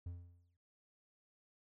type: tone with exponential decay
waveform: triangle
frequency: 87.31 Hz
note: F2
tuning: in tune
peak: -38 dBFS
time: 0.06-0.57 s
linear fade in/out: 5 ms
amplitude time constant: 110 ms
effects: none